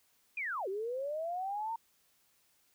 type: linear two-way sweep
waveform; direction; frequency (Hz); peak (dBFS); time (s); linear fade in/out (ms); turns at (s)
sine; down then up; 2498 to 370 to 926; -34; 0.37-1.76; 5; 0.68
effects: white hiss -71 dBFS RMS until 2.74 s